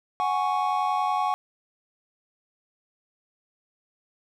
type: chord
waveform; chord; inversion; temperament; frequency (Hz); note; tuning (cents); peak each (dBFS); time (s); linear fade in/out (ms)
triangle; F# suspended second; none; equal; 740 / 830.6 / 1108.7; F#5 / G#5 / C#6; 0 / 0 / 0; -25; 0.2-1.34; 0
effects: none